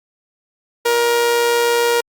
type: tone with amplitude modulation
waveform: sawtooth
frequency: 472.2 Hz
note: A#4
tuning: 22 cents sharp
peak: -8 dBFS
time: 0.85-2.01 s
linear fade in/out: 10 ms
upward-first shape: sine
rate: 127 Hz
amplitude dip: 35%
effects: Opus 48 kbps